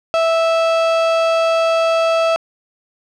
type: tone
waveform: 35% pulse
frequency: 657 Hz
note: E5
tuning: 6 cents flat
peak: -11 dBFS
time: 0.14-2.36 s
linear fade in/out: 0 ms
effects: low-pass 4000 Hz 12 dB/octave